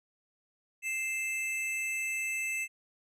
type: tone pair together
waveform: square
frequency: 2093 / 2634 Hz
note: C7 / E7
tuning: 0 / -2 cents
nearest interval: major third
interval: 398 cents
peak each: -38 / -33 dBFS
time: 0.82-2.68 s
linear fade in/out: 50 ms
effects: low-pass 12000 Hz 12 dB/octave